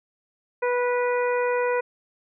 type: harmonic tone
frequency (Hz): 490.4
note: B4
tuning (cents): -12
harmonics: 1 / 2 / 3 / 4 / 5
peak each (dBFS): -22 / -28 / -32 / -34 / -36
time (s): 0.62-1.81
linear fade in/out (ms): 10
effects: none